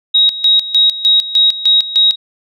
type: tone with tremolo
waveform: sine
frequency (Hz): 3798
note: A#7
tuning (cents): +32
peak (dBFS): -6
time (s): 0.14-2.16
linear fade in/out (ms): 10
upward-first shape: square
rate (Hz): 3.3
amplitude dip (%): 80
effects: none